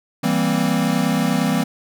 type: chord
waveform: square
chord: C dominant seventh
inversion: first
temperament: equal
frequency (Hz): 164.81 / 196 / 233.1 / 261.6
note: E3 / G3 / Bb3 / C4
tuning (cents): 0 / 0 / 0 / 0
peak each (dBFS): -23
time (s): 0.23-1.64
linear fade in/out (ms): 10
effects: none